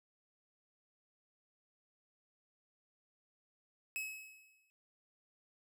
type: tone with exponential decay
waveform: 45% pulse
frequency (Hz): 2572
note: E7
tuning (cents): -43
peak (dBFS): -36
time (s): 3.96-4.7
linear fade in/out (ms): 0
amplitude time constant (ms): 160
effects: none